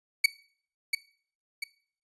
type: tone with echo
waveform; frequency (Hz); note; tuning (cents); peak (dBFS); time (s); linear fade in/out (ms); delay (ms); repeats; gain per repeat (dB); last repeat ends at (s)
30% pulse; 2258; C#7; +31; -14; 0.24-0.26; 5; 690; 2; -7; 1.64
effects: noise-tail reverb RT60 0.5 s tail -19 dB re dry + resampled to 24000 Hz